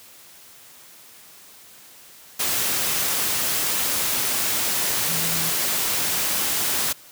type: tone in noise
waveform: sine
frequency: 165.7 Hz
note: E3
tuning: 9 cents sharp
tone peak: -32 dBFS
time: 5.08-5.5 s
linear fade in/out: 10 ms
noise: white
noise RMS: -23 dBFS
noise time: 2.39-6.93 s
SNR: -12 dB
effects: white hiss -47 dBFS RMS until 7.11 s + high-pass 80 Hz 12 dB/octave